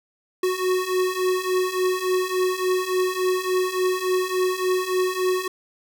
square beating tone pair, 366.8 / 370.3 Hz, F#4 / F#4, -15 / +1 cents, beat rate 3.5 Hz, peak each -26 / -23 dBFS, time 0.43-5.48 s, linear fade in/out 5 ms, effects none

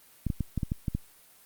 clicks, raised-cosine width 5 ms, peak -16 dBFS, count 8, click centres 0.267 / 0.302 / 0.407 / 0.577 / 0.632 / 0.719 / 0.882 / 0.95 s, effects white hiss -57 dBFS RMS until 1.45 s + Opus 32 kbps

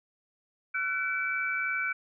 sine tone cluster, 1360 / 1503 / 2306 Hz, F6 / F#6 / D7, -46 / +27 / -32 cents, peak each -36 / -31 / -31 dBFS, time 0.74-1.93 s, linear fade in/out 10 ms, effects none

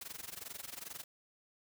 white noise with amplitude modulation, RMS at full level -43 dBFS, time 0.01-1.04 s, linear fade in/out 5 ms, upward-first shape sine, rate 22.4 Hz, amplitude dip 90%, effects none

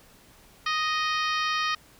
harmonic tone, 622.3 Hz, D#5, in tune, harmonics 2 / 3 / 4 / 5 / 6 / 7 / 8 / 9, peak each -27 / -31 / -33 / -35 / -37 / -38 / -39 / -40 dBFS, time 0.66-1.75 s, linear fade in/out 5 ms, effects pink hiss -55 dBFS RMS until 1.99 s

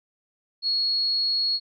sine tone, 4328 Hz, C#8, 42 cents flat, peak -21 dBFS, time 0.62-1.6 s, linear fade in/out 50 ms, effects none

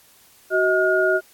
sine tone cluster, 374.2 / 634 / 1432 Hz, F#4 / D#5 / F6, +20 / +32 / +43 cents, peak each -20 dBFS, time 0.5-1.21 s, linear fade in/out 50 ms, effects white hiss -53 dBFS RMS until 1.33 s + AAC 64 kbps

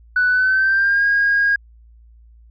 sine tone with pitch glide, 1488 to 1632.1 Hz, F#6 to G#6, +9 to -31 cents, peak -12 dBFS, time 0.16-1.56 s, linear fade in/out 5 ms, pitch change +160 cents, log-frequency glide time 0.29-1.05 s, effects tanh soft clip ceiling -9 dBFS + added 57 Hz sine -44 dBFS peak until 2.5 s

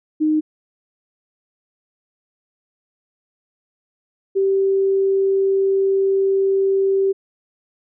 sine tone pair in turn, 308.6 / 388.8 Hz, D#4 / G4, -14 / -14 cents, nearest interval major third, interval 400 cents, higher second, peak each -14 dBFS, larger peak neither, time 0.2-0.41 / 4.35-7.13 s, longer second, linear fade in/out 20 ms, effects none

